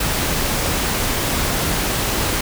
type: noise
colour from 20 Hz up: pink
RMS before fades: -20 dBFS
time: 0-2.41 s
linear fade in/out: 5 ms
effects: none